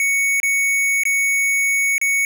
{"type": "tone with dropouts", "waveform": "square", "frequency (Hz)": 2224, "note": "C#7", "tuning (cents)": 5, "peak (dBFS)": -16, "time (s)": [0, 2.25], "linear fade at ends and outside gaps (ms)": 1, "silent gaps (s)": [[0.401, 0.431], [1.035, 1.053], [1.981, 2.014]], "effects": []}